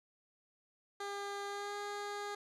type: tone with pitch glide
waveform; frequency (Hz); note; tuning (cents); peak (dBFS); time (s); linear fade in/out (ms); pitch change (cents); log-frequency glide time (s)
15% pulse; 402.4 to 409.2; G4 to G#4; +45 to -26; -33; 1-2.35; 5; +29; 1.47-1.76
effects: low-pass 8000 Hz 12 dB/octave